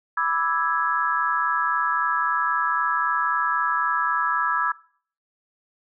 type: chord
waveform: sine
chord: E dominant seventh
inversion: second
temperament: equal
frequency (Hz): 987.8 / 1174.7 / 1318.5 / 1661.2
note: B5 / D6 / E6 / G#6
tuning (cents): 0 / 0 / 0 / 0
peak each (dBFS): -27 / -28 / -24 / -25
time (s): 0.17-4.72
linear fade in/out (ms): 5
effects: noise-tail reverb RT60 0.5 s tail -21 dB re dry